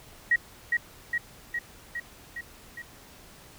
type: tone with echo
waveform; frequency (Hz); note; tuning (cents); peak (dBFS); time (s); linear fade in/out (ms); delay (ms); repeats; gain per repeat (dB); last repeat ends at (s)
sine; 1900; A#6; +33; -18; 0.31-0.36; 5; 410; 6; -3; 2.82
effects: pink hiss -51 dBFS RMS until 3.58 s